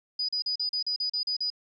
sine tone bursts, 4948 Hz, D#8, 10 cents flat, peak -26 dBFS, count 10, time 0.19-1.502 s, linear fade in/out 5 ms, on 97 ms, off 38 ms, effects none

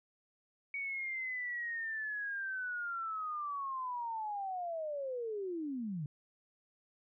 sine linear sweep, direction down, 2251 to 138.3 Hz, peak -36 dBFS, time 0.74-6.06 s, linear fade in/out 2 ms, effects none

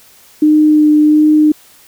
sine tone with vibrato, 303.5 Hz, D#4, 43 cents flat, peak -5 dBFS, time 0.42-1.52 s, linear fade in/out 5 ms, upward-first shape sine, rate 1.4 Hz, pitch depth 12 cents each way, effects white hiss -44 dBFS RMS until 1.87 s

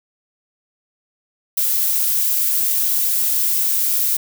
violet noise, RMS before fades -18 dBFS, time 1.57-4.17 s, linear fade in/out 5 ms, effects none

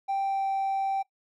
triangle tone with pitch glide, 784 to 779.5 Hz, G5 to G5, 0 to -10 cents, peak -22 dBFS, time 0.08-1.03 s, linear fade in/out 20 ms, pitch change -10 cents, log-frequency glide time 0.22-0.47 s, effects noise-tail reverb RT60 0.1 s tail -21 dB re dry + tanh soft clip ceiling -21 dBFS

